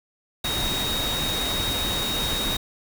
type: tone in noise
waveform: sine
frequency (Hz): 3756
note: A#7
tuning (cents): +12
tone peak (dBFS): -26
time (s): 0.44-2.57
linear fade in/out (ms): 5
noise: pink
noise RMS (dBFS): -28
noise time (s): 0.44-2.57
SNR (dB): -1
effects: none